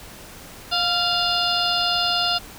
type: harmonic tone with a mistuned harmonic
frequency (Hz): 706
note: F5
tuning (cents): +19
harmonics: 1 / 2 / 4 / 5 / 6 / 7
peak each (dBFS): -26 / -26 / -26 / -26 / -26 / -26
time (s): 0.71-2.39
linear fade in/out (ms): 20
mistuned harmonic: 2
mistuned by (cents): -35
effects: pink hiss -41 dBFS RMS until 2.58 s